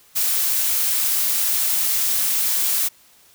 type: noise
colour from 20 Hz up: blue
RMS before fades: -20 dBFS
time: 0.15-2.89 s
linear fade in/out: 20 ms
effects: white hiss -53 dBFS RMS until 3.34 s